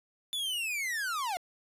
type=linear sweep; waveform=45% pulse; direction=down; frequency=3520 to 680 Hz; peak=-31 dBFS; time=0.33-1.37 s; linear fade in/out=0 ms; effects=resampled to 32000 Hz + 12-bit